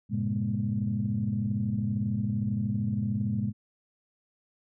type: tone cluster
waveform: sine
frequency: 96.7 / 114.3 / 136.1 / 206.2 / 239.2 Hz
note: G2 / A#2 / C#3 / G#3 / A#3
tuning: -23 / -34 / -31 / -12 / +45 cents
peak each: -36 / -30 / -36 / -29 / -37 dBFS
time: 0.09-3.53 s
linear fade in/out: 50 ms
effects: tanh soft clip ceiling -16 dBFS